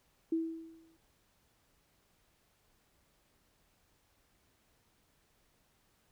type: tone with exponential decay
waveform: sine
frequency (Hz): 326.3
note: E4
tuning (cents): -18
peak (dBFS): -27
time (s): 0.32-0.97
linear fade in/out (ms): 5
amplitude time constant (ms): 140
effects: pink hiss -72 dBFS RMS until 6.11 s